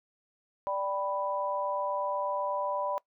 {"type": "chord", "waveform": "sine", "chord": "G major", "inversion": "second", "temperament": "equal", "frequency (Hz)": [587.3, 784, 987.8], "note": ["D5", "G5", "B5"], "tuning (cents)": [0, 0, 0], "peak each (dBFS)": [-32, -38, -32], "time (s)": [0.67, 2.98], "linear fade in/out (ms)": 0, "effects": ["noise-tail reverb RT60 0.1 s tail -22 dB re dry"]}